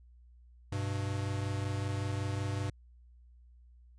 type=tone pair together; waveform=square; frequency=99.17 / 124.5 Hz; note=G2 / B2; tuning=+21 / +14 cents; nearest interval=major third; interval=393 cents; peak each=-34 / -39 dBFS; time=0.72-2.7 s; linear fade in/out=5 ms; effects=added 60 Hz sine -55 dBFS peak until 3.98 s + resampled to 22050 Hz